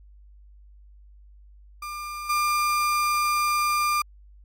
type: tone with level steps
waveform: 35% pulse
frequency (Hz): 1197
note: D6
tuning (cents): +33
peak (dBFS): -30 / -19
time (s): 1.82-4.02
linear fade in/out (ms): 5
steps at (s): 2.29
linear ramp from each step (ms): 10
effects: added 50 Hz sine -47 dBFS peak until 4.44 s + MP3 64 kbps